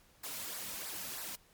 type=noise with flanger; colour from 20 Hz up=white; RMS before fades=-42 dBFS; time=0.23-1.36 s; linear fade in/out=10 ms; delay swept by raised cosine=0.3 to 2.7 ms; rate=3.1 Hz; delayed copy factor=-0.65; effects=pink hiss -65 dBFS RMS until 1.53 s + MP3 96 kbps